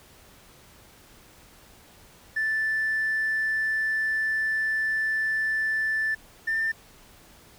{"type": "tone pair in turn", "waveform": "triangle", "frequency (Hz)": [1760, 1791.8], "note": ["A6", "A6"], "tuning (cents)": [0, 31], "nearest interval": "unison", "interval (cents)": 31, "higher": "second", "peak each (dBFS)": -20, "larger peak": "neither", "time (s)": [[2.36, 6.15], [6.47, 6.72]], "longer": "first", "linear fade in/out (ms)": 10, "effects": ["tanh soft clip ceiling -20 dBFS", "pink hiss -53 dBFS RMS until 7.58 s"]}